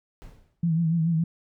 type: noise with exponential decay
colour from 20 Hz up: brown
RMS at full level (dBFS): -40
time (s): 0.22-0.68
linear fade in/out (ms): 0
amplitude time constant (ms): 100
type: tone with vibrato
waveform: sine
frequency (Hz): 164.81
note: E3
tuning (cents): 0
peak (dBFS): -20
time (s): 0.63-1.24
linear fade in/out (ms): 5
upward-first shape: triangle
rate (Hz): 7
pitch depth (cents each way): 78
effects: none